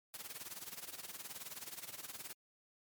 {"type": "noise with tremolo", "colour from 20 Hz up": "white", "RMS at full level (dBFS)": -45, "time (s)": [0.14, 2.33], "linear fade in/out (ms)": 0, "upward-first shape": "sine", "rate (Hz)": 19, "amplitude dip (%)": 80, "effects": ["high-pass 80 Hz 12 dB/octave", "MP3 96 kbps"]}